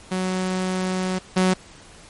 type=tone pair in turn; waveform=sawtooth; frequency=185.5 / 185.5 Hz; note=F#3 / F#3; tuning=+5 / +5 cents; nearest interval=unison; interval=0 cents; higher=neither; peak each=-18 / -12 dBFS; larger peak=second; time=0.11-1.19 / 1.36-1.54 s; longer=first; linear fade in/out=10 ms; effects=pink hiss -46 dBFS RMS until 2.09 s + MP3 48 kbps